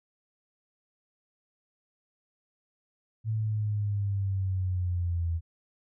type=linear sweep; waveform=sine; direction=down; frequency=111.2 to 82.41 Hz; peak=-26 dBFS; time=3.24-5.41 s; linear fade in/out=50 ms; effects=none